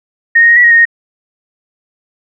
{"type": "tone with pitch steps", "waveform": "sine", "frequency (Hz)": [1852, 1863, 1873, 1945, 1882, 1851, 1861], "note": ["A#6", "A#6", "A#6", "B6", "A#6", "A#6", "A#6"], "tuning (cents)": [-12, -2, 8, -27, 16, -13, -3], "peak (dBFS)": -3, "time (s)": [0.35, 0.854], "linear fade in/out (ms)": 10, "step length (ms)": 72, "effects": []}